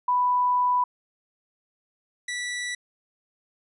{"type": "tone pair in turn", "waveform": ["sine", "sawtooth"], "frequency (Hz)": [990, 1958.4], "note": ["B5", "B6"], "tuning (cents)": [4, -15], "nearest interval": "octave", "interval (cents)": 1181, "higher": "second", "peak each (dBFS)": [-19, -25], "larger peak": "first", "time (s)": [[0.08, 0.84], [2.28, 2.75]], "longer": "first", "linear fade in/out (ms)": 5, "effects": ["resampled to 24000 Hz"]}